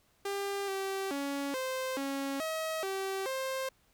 sawtooth tone with pitch steps, 398.4 / 387.8 / 280.4 / 520 / 275.2 / 638 / 386.3 / 528 Hz, G4 / G4 / C#4 / C5 / C#4 / D#5 / G4 / C5, +28 / -19 / +20 / -11 / -12 / +43 / -25 / +16 cents, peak -29 dBFS, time 0.25-3.69 s, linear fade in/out 5 ms, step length 430 ms, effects pink hiss -69 dBFS RMS until 3.93 s

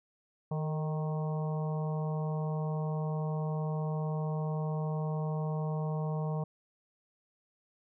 harmonic tone with a mistuned harmonic, 155.56 Hz, D#3, in tune, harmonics 1 / 3 / 4 / 5 / 6 / 7, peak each -31 / -41 / -43 / -45 / -47 / -48 dBFS, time 0.51-6.44 s, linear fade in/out 5 ms, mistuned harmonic 3, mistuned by -34 cents, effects none

